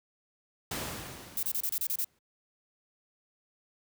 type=noise with exponential decay; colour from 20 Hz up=pink; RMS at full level=-33 dBFS; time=0.71-2.19 s; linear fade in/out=5 ms; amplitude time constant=320 ms
type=noise bursts; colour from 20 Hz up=violet; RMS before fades=-31 dBFS; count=8; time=1.37-2.045 s; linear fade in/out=2 ms; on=59 ms; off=29 ms
effects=high-pass 60 Hz 12 dB/octave